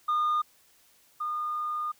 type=tone pair in turn; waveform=sine; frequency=1219 / 1219 Hz; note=D#6 / D#6; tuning=-36 / -36 cents; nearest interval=unison; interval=0 cents; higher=neither; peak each=-21 / -28 dBFS; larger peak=first; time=0.08-0.42 / 1.2-1.92 s; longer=second; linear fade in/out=10 ms; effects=tanh soft clip ceiling -22 dBFS + white hiss -62 dBFS RMS until 1.99 s